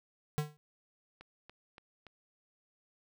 square tone with exponential decay, 150 Hz, D3, 37 cents sharp, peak -27 dBFS, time 0.38-0.57 s, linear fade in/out 0 ms, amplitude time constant 40 ms
click train, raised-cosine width 0.3 ms, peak -35 dBFS, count 4, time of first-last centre 1.21-2.067 s, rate 3.5 Hz
effects none

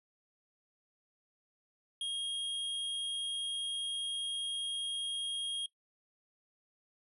square tone, 3255 Hz, G#7, 36 cents flat, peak -35 dBFS, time 2.01-5.66 s, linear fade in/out 2 ms, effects noise-tail reverb RT60 0.1 s tail -20 dB re dry + resampled to 32000 Hz

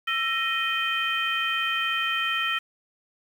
harmonic tone with a mistuned harmonic, 622.3 Hz, D#5, in tune, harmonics 2 / 3 / 4 / 5, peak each -29 / -29 / -29 / -29 dBFS, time 0.07-2.59 s, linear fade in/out 10 ms, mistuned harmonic 2, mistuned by +120 cents, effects 8-bit

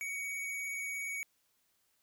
square tone with vibrato, 2245 Hz, C#7, 21 cents sharp, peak -37 dBFS, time 0.01-1.23 s, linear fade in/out 0 ms, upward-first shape sine, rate 17 Hz, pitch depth 12 cents each way, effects white hiss -75 dBFS RMS until 2.02 s

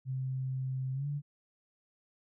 sine tone with pitch glide, 131 to 144.52 Hz, C3 to D3, +2 to -27 cents, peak -32 dBFS, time 0.05-1.22 s, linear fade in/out 50 ms, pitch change +171 cents, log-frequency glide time 0.93-1.07 s, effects none

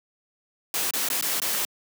white noise with dropouts, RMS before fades -26 dBFS, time 0.74-1.65 s, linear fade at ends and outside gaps 1 ms, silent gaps 0.908-0.936 / 1.087-1.101 / 1.211-1.224 / 1.4-1.418 s, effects high-pass 200 Hz 12 dB/octave

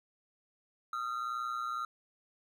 triangle ring-modulated tone, 1300 Hz, E6, 24 cents flat, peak -29 dBFS, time 0.93-1.85 s, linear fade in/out 2 ms, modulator 60.9 Hz, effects none

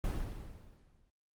brown noise with exponential decay, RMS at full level -31 dBFS, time 0.04-1.1 s, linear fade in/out 2 ms, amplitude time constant 230 ms, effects Opus 24 kbps

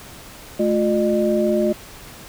sine tone cluster, 216.4 / 355.7 / 606 Hz, A3 / F4 / D#5, -29 / +32 / -46 cents, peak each -20 dBFS, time 0.59-1.73 s, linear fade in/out 10 ms, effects pink hiss -40 dBFS RMS until 2.28 s

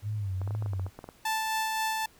sine tone with vibrato, 99.9 Hz, G2, 33 cents sharp, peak -29 dBFS, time 0.02-0.9 s, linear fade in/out 50 ms, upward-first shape sine, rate 2.2 Hz, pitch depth 120 cents each way
clicks, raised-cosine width 1 ms, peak -27 dBFS, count 12, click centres 0.416 / 0.476 / 0.508 / 0.55 / 0.624 / 0.661 / 0.734 / 0.796 / 0.865 / 0.99 / 1.042 / 1.089 s
sawtooth tone with tremolo, 880 Hz, A5, in tune, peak -23 dBFS, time 1.25-2.06 s, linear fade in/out 5 ms, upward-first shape sine, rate 3.8 Hz, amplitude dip 25%
effects pink hiss -59 dBFS RMS until 2.19 s

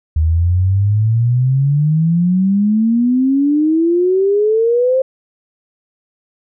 sine exponential sweep, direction up, 76.9 to 532 Hz, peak -10 dBFS, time 0.16-5.02 s, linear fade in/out 5 ms, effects none

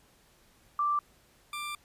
sine / 20% pulse tone pair in turn, 1174.7 / 1183.6 Hz, D6 / D6, 0 / +13 cents, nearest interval unison, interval 13 cents, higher second, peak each -25 / -30 dBFS, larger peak first, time 0.79-0.99 / 1.53-1.75 s, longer second, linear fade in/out 2 ms, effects pink hiss -63 dBFS RMS until 1.84 s + resampled to 32000 Hz

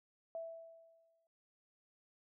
sine tone with exponential decay, 659.3 Hz, E5, in tune, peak -39 dBFS, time 0.35-1.27 s, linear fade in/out 1 ms, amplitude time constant 200 ms, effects none

